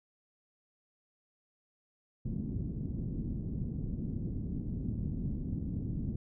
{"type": "low-pass noise", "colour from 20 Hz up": "white", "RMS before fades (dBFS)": -36, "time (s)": [2.25, 6.16], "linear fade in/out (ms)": 5, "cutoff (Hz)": 230, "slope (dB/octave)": 24, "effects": []}